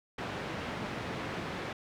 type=band-pass noise; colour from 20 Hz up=pink; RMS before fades=-38 dBFS; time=0.18-1.73 s; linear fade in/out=5 ms; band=110 to 2700 Hz; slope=12 dB/octave; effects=none